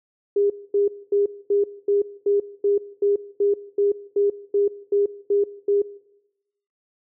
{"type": "tone bursts", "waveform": "sine", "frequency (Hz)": 404.8, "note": "G#4", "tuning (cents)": -44, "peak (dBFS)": -16, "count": 15, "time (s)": [0.36, 5.82], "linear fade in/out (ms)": 5, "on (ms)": 140, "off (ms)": 240, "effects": ["noise-tail reverb RT60 0.9 s tail -19 dB re dry"]}